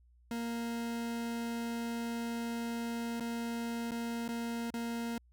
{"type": "tone with dropouts", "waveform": "40% pulse", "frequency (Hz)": 233.1, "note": "A#3", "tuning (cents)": 0, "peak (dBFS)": -34, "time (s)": [0.31, 5.18], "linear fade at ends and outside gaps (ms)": 2, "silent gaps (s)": [[3.199, 3.206], [3.91, 3.917], [4.28, 4.288], [4.704, 4.739]], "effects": ["added 60 Hz sine -61 dBFS peak until 5.32 s"]}